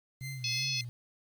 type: tone with tremolo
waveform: sawtooth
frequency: 2080 Hz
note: C7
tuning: 11 cents flat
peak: -37 dBFS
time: 0.2-0.85 s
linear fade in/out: 50 ms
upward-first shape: sine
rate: 3.4 Hz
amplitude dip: 80%
type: tone with vibrato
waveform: sine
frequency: 128.3 Hz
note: C3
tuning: 34 cents flat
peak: -38 dBFS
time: 0.21-0.89 s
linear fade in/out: 0 ms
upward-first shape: sine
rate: 2.7 Hz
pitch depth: 110 cents each way
type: harmonic tone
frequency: 858 Hz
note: A5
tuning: 44 cents flat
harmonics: 3 / 4 / 5 / 6 / 7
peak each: -36 / -40 / -35 / -37 / -40 dBFS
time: 0.44-0.81 s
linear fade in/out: 2 ms
effects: 10-bit